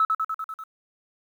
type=tone with echo; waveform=sine; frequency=1301 Hz; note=E6; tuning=23 cents flat; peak=-16 dBFS; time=0-0.05 s; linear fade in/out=2 ms; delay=98 ms; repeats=6; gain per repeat=-3 dB; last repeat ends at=0.638 s; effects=tanh soft clip ceiling -12 dBFS + 9-bit